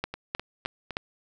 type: two click trains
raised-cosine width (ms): 0.3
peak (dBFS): -12 / -19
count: 4 / 4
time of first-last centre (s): 0.04-0.969 / 0.14-0.907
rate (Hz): 3.23 / 3.91
effects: none